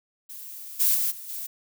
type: noise with level steps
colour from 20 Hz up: violet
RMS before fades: -40 / -21 / -25 / -40 / -34 dBFS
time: 0.29-1.47 s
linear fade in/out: 10 ms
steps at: 0.79 / 0.94 / 1.1 / 1.28 s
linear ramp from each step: 20 ms
effects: none